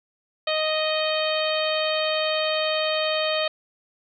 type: harmonic tone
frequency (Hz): 622.3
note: D#5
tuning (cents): 0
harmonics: 1 / 2 / 3 / 4 / 5 / 6 / 7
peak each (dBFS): -24 / -31 / -33 / -31 / -30 / -32 / -33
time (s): 0.47-3.48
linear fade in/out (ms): 5
effects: none